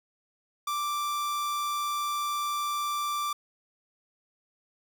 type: tone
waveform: 45% pulse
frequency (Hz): 1174.7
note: D6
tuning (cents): 0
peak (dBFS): -28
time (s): 0.67-3.33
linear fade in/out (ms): 5
effects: none